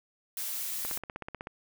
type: noise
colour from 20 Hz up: blue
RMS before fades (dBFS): -35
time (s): 0.37-0.98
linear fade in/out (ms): 2
type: click train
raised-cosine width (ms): 0.5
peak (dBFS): -23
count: 11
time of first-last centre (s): 0.85-1.471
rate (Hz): 16.1
effects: none